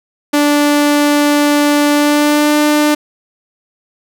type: tone with pitch glide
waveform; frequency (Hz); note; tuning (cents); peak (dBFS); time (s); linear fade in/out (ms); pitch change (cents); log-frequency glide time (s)
sawtooth; 292.3 to 298.4; D4 to D4; -8 to +28; -5; 0.33-2.95; 10; +36; 1.92-2.58
effects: none